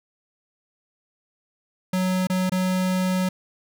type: tone with dropouts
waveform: square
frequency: 185 Hz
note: F#3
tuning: in tune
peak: -21 dBFS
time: 1.93-3.29 s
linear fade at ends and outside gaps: 5 ms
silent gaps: 2.271-2.298 / 2.496-2.519 s
effects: none